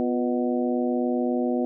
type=harmonic tone with a mistuned harmonic; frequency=123.47 Hz; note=B2; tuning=in tune; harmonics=2 / 3 / 4 / 5 / 6; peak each=-24 / -28 / -30 / -32 / -34 dBFS; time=0-1.65 s; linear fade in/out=0 ms; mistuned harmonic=3; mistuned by=-76 cents; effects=none